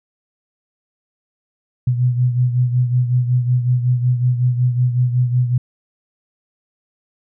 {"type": "beating tone pair", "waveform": "sine", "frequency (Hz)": [123.47, 128.87], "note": ["B2", "C3"], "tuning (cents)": [0, -26], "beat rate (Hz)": 5.4, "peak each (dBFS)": [-14, -21], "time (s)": [1.87, 5.58], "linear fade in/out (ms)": 5, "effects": []}